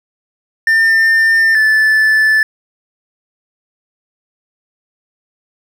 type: tone pair in turn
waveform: triangle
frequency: 1801 / 1748.7 Hz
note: A6 / A6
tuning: +40 / -11 cents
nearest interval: minor second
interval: 51 cents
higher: first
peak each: -6 dBFS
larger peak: neither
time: 0.67-1.55 / 1.55-2.43 s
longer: neither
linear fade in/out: 2 ms
effects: none